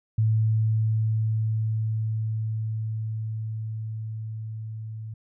sine tone with level ramp, 110 Hz, A2, in tune, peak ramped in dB -18 to -33 dBFS, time 0.18-5.14 s, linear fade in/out 5 ms, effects none

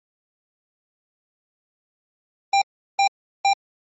square tone bursts, 793 Hz, G5, 20 cents sharp, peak -15 dBFS, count 3, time 2.53-3.534 s, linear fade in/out 5 ms, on 88 ms, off 370 ms, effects MP3 32 kbps

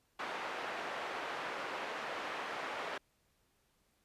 pink band-pass noise, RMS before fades -41 dBFS, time 0.19-2.98 s, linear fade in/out 5 ms, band 560 to 2200 Hz, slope 12 dB/octave, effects pink hiss -75 dBFS RMS until 4.04 s + resampled to 32000 Hz

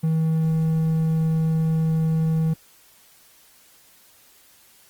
triangle tone, 160.3 Hz, E3, 48 cents flat, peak -16 dBFS, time 0.03-2.54 s, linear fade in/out 10 ms, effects white hiss -54 dBFS RMS until 4.89 s + Opus 24 kbps

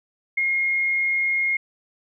sine tone with ADSR envelope, 2144 Hz, C7, 42 cents sharp, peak -17 dBFS, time 0.37-1.57 s, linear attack 9 ms, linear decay 10 ms, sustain -2 dB, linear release 6 ms, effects none

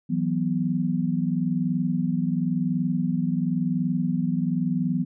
sine chord, E suspended second, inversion none, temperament equal with one note detuned, 164.05 / 185 / 246.9 Hz, E3 / F#3 / B3, -8 / 0 / 0 cents, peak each -26 dBFS, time 0.09-5.05 s, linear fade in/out 20 ms, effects none

